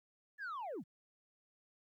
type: linear sweep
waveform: sine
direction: down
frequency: 1760 to 116.54 Hz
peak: -38 dBFS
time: 0.38-0.84 s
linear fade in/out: 50 ms
effects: tanh soft clip ceiling -39 dBFS + 13-bit